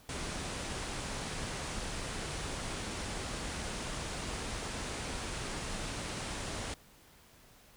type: low-pass noise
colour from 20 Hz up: pink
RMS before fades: -39 dBFS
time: 0.09-6.74 s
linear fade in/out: 2 ms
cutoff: 10000 Hz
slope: 96 dB/octave
effects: pink hiss -60 dBFS RMS until 7.76 s